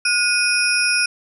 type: tone cluster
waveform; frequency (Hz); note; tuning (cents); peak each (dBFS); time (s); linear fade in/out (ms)
sine; 1441 / 2484 / 5110 / 5560 / 9770; F#6 / D#7 / D#8 / F8 / D#9; -46 / -3 / +45 / -9 / -33; -21 / -19 / -23 / -23 / -27; 0.05-1.06; 5
effects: none

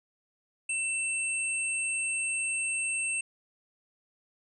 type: tone pair together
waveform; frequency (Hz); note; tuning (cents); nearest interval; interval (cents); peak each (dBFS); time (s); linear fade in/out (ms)
sine; 2671 / 8480; E7 / C9; +22 / +22; octave + minor sixth; 2000; -30 / -32; 0.69-3.21; 5
effects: none

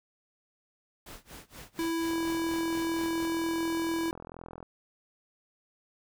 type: noise with tremolo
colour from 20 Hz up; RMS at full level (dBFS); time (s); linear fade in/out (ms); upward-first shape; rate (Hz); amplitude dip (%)
pink; -45; 1.06-3.26; 5; sine; 4.2; 95
type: tone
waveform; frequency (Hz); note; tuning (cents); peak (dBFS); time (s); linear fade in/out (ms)
square; 330; E4; +2; -29; 1.79-4.11; 0
type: click train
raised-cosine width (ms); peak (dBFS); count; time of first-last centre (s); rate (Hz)
1; -29; 107; 2.11-4.628; 42.1
effects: none

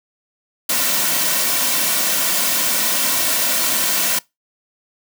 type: noise with comb filter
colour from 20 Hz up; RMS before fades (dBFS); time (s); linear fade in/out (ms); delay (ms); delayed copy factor
white; -18; 0.69-4.19; 5; 2.4; -0.5
effects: noise-tail reverb RT60 0.2 s tail -23 dB re dry + high-pass 200 Hz 12 dB/octave

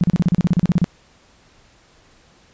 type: tone bursts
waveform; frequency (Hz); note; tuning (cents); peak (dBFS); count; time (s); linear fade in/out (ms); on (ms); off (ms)
sine; 174.61; F3; 0; -11; 14; 0.01-0.843; 0; 27; 35
effects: pink hiss -53 dBFS RMS until 2.53 s + resampled to 16000 Hz

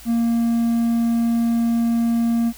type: tone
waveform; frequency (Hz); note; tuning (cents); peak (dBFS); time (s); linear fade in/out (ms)
triangle; 232.4; A#3; -5; -14; 0.05-2.53; 50
effects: added 52 Hz sine -44 dBFS peak until 2.57 s + white hiss -43 dBFS RMS until 2.57 s

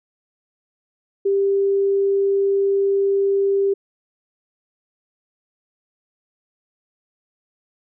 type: tone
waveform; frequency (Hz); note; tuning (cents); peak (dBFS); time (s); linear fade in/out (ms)
sine; 395; G4; +13; -15; 1.25-3.74; 10
effects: none

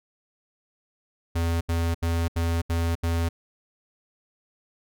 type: tone bursts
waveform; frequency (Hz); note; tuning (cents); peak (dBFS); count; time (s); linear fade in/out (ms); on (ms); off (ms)
square; 83.8; E2; +29; -23; 6; 1.35-3.29; 10; 260; 76
effects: none

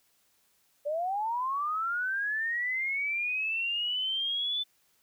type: linear sweep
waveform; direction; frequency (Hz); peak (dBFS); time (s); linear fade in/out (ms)
sine; up; 567 to 3520; -28; 0.85-4.64; 20
effects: white hiss -69 dBFS RMS until 5.02 s

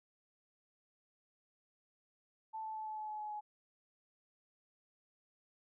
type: tone with pitch steps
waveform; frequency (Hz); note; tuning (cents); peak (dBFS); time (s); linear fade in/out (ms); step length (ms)
sine; 880 / 874.4 / 868.9 / 863.4 / 857.9 / 852.5 / 847.1 / 841.7; A5 / A5 / A5 / A5 / A5 / G#5 / G#5 / G#5; 0 / -11 / -22 / -33 / -44 / +45 / +34 / +23; -40; 2.53-3.41; 20; 110
effects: none

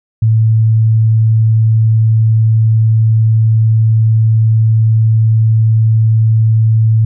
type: tone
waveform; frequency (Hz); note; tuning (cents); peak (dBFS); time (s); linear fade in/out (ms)
sine; 111.1; A2; +17; -6; 0.22-7.05; 5
effects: none

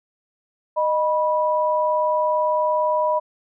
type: tone pair together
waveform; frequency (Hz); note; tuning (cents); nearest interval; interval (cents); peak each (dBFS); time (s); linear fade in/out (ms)
sine; 616.7 / 979; D#5 / B5; -16 / -15; minor sixth; 801; -20 / -20; 0.76-3.2; 20
effects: none

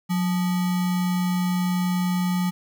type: tone with sample-and-hold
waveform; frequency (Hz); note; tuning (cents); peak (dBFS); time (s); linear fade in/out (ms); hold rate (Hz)
sine; 180.6; F#3; -42; -20; 0.09-2.51; 20; 1050
effects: none

